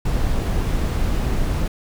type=noise; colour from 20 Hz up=brown; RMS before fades=-20 dBFS; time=0.05-1.68 s; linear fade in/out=5 ms; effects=none